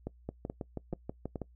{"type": "two click trains", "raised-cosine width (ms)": 2, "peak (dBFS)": [-23, -23], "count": [4, 8], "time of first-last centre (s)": [[0.07, 1.358], [0.29, 1.417]], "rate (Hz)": [2.33, 6.21], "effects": ["noise-tail reverb RT60 0.1 s tail -22 dB re dry", "added 60 Hz sine -56 dBFS peak until 1.55 s"]}